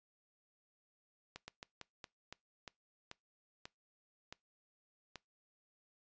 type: slowing click train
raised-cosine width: 0.2 ms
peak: -29 dBFS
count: 11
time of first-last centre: 1.36-5.157 s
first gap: 120 ms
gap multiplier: 1.24
effects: noise-tail reverb RT60 0.2 s tail -23 dB re dry + resampled to 16000 Hz